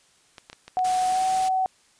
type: clicks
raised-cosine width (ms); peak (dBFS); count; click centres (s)
0.2; -23; 7; 0.382 / 0.499 / 0.53 / 0.68 / 0.791 / 0.95 / 1.019
type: tone with pitch glide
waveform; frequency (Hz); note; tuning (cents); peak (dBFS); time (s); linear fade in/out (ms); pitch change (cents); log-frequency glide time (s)
sine; 740 to 753.4; F#5 to F#5; 0 to +31; -20; 0.77-1.66; 0; +31; 1.07-1.22
type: noise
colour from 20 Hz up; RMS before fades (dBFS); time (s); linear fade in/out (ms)
white; -34; 0.84-1.49; 10
effects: white hiss -60 dBFS RMS until 1.99 s + resampled to 22050 Hz